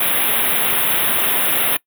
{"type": "band-stop noise", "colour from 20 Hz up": "white", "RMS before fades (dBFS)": -17, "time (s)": [0, 1.77], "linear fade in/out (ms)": 5, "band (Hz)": [3700, 9800], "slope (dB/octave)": 96, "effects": ["noise-tail reverb RT60 0.1 s tail -22 dB re dry", "high-pass 150 Hz 12 dB/octave"]}